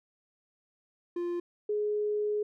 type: tone pair in turn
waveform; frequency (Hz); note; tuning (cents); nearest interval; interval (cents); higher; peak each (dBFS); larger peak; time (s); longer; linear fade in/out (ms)
triangle / sine; 348.5 / 419.1; F4 / G#4; -4 / +16; minor third; 320; second; -28 / -27; second; 1.16-1.4 / 1.69-2.43; second; 5
effects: none